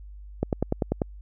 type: click train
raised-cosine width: 2 ms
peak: -10 dBFS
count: 7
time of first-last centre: 0.43-1.018 s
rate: 10.2 Hz
effects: added 50 Hz sine -40 dBFS peak until 1.21 s